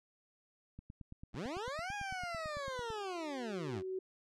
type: click train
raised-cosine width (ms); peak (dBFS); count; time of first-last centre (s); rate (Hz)
5; -36; 20; 0.79-2.903; 8.99
type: linear two-way sweep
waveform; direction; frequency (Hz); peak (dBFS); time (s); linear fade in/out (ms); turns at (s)
20% pulse; up then down; 80.5 to 830.6 to 80.5; -34; 1.33-3.83; 50; 1.94
type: tone with exponential growth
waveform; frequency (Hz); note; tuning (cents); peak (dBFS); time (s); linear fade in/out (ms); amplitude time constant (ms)
sine; 375.7; F#4; +26; -35; 2.38-3.99; 5; 350
effects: low-pass 6000 Hz 12 dB/octave